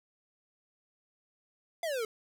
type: exponential sweep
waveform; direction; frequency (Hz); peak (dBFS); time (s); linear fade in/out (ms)
square; down; 698.5 to 426.1; -32; 1.83-2.05; 2
effects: none